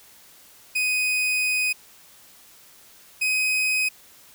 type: tone pair in turn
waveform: 40% pulse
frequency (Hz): 2500 / 2516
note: D#7 / D#7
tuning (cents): +8 / +19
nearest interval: unison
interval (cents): 11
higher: second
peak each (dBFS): -20 / -19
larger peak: second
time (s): 0.75-1.73 / 3.21-3.89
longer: first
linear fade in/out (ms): 10
effects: white hiss -51 dBFS RMS until 4.34 s